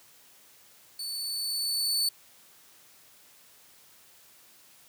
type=tone with level ramp; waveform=sawtooth; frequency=4483 Hz; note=C#8; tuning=19 cents sharp; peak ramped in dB=-31 to -21 dBFS; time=0.99-2.09 s; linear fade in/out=5 ms; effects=white hiss -57 dBFS RMS until 4.88 s + high-pass 80 Hz 12 dB/octave